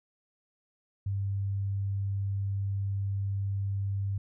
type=tone; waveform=sine; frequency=98.8 Hz; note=G2; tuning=14 cents sharp; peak=-28 dBFS; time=1.06-4.18 s; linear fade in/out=5 ms; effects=none